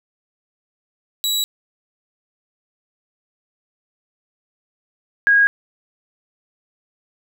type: tone pair in turn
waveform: sawtooth / sine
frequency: 3900 / 1639.7 Hz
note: B7 / G#6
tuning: -23 / -23 cents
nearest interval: octave + minor third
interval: 1500 cents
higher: first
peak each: -15 / -10 dBFS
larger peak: second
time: 1.24-1.44 / 5.27-5.47 s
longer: neither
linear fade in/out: 0 ms
effects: none